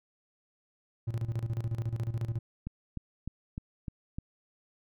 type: tone with tremolo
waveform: triangle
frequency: 114.4 Hz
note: A#2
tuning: 32 cents flat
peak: -26 dBFS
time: 1.07-2.39 s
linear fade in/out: 10 ms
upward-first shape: square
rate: 14 Hz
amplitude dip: 75%
type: click train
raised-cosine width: 5 ms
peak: -24 dBFS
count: 6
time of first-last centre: 2.67-4.185 s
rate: 3.3 Hz
effects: none